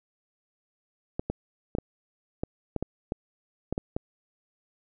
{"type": "clicks", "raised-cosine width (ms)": 2, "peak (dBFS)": -15, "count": 11, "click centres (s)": [1.195, 1.3, 1.751, 1.785, 2.435, 2.763, 2.826, 3.121, 3.726, 3.779, 3.965], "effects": []}